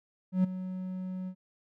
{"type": "tone with ADSR envelope", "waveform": "triangle", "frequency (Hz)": 185.3, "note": "F#3", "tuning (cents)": 3, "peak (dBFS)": -18, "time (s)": [0.32, 1.35], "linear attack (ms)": 120, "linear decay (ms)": 11, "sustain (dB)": -14, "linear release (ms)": 73, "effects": []}